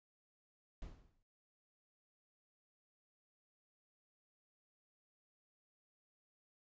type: noise with exponential decay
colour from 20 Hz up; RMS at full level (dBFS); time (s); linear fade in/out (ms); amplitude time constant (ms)
brown; -45; 0.82-1.23; 1; 89
effects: noise-tail reverb RT60 0.4 s tail -18 dB re dry + resampled to 16000 Hz